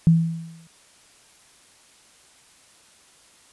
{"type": "tone with exponential decay", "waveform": "sine", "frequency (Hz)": 164.81, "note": "E3", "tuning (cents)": 0, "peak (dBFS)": -9, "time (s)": [0.07, 0.67], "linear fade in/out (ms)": 0, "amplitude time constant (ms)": 130, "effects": ["white hiss -54 dBFS RMS until 3.52 s", "resampled to 24000 Hz"]}